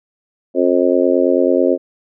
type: harmonic tone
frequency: 89.2 Hz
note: F2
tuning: 37 cents sharp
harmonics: 3 / 4 / 5 / 6 / 7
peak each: -17 / -16 / -19 / -16 / -20 dBFS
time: 0.54-1.78 s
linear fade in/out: 50 ms
effects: none